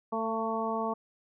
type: harmonic tone with a mistuned harmonic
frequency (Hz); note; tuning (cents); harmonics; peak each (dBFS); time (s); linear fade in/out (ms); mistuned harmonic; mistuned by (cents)
223.2; A3; +25; 1 / 2 / 3 / 4 / 5; -35 / -35 / -35 / -35 / -35; 0.12-0.94; 10; 3; +18
effects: none